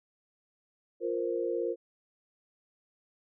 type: chord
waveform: sine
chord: F suspended fourth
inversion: none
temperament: just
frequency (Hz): 349.2 / 465.6 / 523.8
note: F4 / Bb4 / C5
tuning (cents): 0 / -2 / +2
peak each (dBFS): -33 / -32 / -35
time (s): 1-1.76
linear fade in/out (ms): 50
effects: none